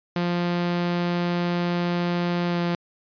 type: tone with pitch glide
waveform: sawtooth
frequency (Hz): 174.61 to 173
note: F3 to F3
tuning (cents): 0 to -16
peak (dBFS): -18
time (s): 0.16-2.75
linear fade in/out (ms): 2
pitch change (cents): -16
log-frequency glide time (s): 2.47-2.6
effects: resampled to 11025 Hz